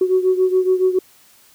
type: beating tone pair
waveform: sine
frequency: 370 / 377.1 Hz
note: F#4 / F#4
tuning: 0 / +33 cents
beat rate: 7.1 Hz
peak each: -14 / -18 dBFS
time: 0.01-0.99 s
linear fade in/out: 5 ms
effects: tanh soft clip ceiling -6 dBFS + white hiss -51 dBFS RMS until 1.54 s